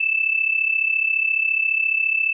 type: tone with amplitude modulation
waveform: sine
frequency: 2637 Hz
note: E7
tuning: in tune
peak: -14 dBFS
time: 0-2.33 s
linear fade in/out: 10 ms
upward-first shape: sine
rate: 34.5 Hz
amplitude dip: 75%
effects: none